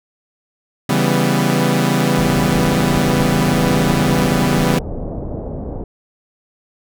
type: chord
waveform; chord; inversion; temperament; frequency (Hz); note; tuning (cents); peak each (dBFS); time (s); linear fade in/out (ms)
sawtooth; C# half-diminished seventh; none; equal with one note detuned; 138.59 / 164.81 / 196 / 248.2; C#3 / E3 / G3 / B3; 0 / 0 / 0 / +9; -15; 0.89-4.79; 5
type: low-pass noise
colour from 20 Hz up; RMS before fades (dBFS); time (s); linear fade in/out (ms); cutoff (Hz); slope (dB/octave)
pink; -25; 2.17-5.84; 5; 650; 24
effects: none